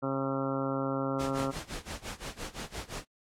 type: harmonic tone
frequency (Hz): 135.5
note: C#3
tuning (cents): -39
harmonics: 1 / 2 / 3 / 4 / 5 / 6 / 7 / 8 / 9 / 10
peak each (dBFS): -37 / -33 / -39 / -35 / -43 / -44 / -44 / -44 / -42 / -40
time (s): 0.02-1.52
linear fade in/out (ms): 20
type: noise with tremolo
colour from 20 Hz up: pink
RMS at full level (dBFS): -37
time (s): 1.19-3.05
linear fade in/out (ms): 10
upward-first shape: sine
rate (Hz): 5.8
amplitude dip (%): 90
effects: low-pass 9000 Hz 12 dB/octave + AAC 64 kbps